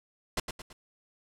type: noise with echo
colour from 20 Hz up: pink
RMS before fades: -29 dBFS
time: 0.37-0.4 s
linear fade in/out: 5 ms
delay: 110 ms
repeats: 3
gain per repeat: -7 dB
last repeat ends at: 0.73 s
effects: low-pass 10000 Hz 12 dB/octave